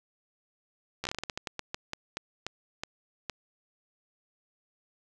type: slowing click train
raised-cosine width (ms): 0.2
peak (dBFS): -16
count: 18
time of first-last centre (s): 1.04-3.297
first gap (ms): 13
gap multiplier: 1.25
effects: none